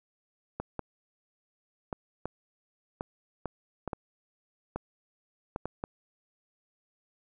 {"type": "clicks", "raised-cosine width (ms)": 1, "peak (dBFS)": -19, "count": 12, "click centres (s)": [0.6, 0.793, 1.928, 2.256, 3.009, 3.457, 3.877, 3.932, 4.76, 5.561, 5.656, 5.839], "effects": []}